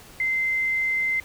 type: tone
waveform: sine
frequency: 2075 Hz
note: C7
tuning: 15 cents flat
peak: -21 dBFS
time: 0.2-1.2 s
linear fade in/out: 2 ms
effects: pink hiss -47 dBFS RMS until 1.24 s